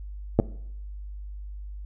clicks, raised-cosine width 2 ms, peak -5 dBFS, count 2, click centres 0.39 / 0.399 s, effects noise-tail reverb RT60 0.7 s tail -20 dB re dry + added 50 Hz sine -35 dBFS peak until 1.85 s

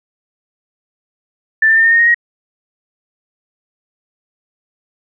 sine tone with pitch steps, 1768 / 1787.5 / 1807.2 / 1827.2 / 1847.3 / 1867.7 / 1888.3 Hz, A6 / A6 / A6 / A#6 / A#6 / A#6 / A#6, +8 / +27 / +46 / -35 / -16 / +3 / +22 cents, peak -7 dBFS, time 1.62-2.145 s, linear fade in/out 5 ms, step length 75 ms, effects none

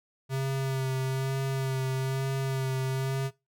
square tone with vibrato, 133.3 Hz, C3, 33 cents sharp, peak -28 dBFS, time 0.29-3.31 s, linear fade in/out 50 ms, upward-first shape sine, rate 1.1 Hz, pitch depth 21 cents each way, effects noise-tail reverb RT60 0.2 s tail -18 dB re dry

